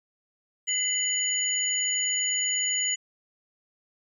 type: tone cluster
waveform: sine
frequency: 2031 / 2972 / 6900 Hz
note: B6 / F#7 / A8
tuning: +48 / +7 / -35 cents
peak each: -33 / -29 / -26 dBFS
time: 0.67-2.96 s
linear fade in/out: 20 ms
effects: none